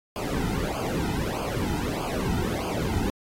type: noise with flanger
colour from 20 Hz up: brown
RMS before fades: -28 dBFS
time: 0.16-3.1 s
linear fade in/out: 0 ms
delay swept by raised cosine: 0.52 to 1.82 ms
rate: 1.6 Hz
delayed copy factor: -0.95
effects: AAC 48 kbps